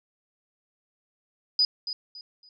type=tone with echo; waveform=sine; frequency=4962 Hz; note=D#8; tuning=6 cents flat; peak=-18 dBFS; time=1.59-1.65 s; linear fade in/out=2 ms; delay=280 ms; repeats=3; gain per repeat=-11 dB; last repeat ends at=2.49 s; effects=none